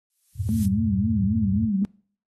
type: noise with exponential growth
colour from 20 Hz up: violet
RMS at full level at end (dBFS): -31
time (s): 0.1-0.66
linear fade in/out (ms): 2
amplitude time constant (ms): 120
type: chord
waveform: sine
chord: E diminished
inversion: none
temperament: equal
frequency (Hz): 82.41 / 98 / 116.54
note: E2 / G2 / Bb2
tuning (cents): 0 / 0 / 0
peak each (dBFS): -30 / -27 / -30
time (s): 0.35-1.7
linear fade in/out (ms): 50
type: tone with vibrato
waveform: sine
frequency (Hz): 208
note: G#3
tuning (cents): +3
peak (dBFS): -21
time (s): 0.49-1.85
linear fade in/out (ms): 0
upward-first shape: sine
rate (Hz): 3.7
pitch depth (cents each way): 150
effects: noise-tail reverb RT60 0.5 s tail -23 dB re dry + AAC 32 kbps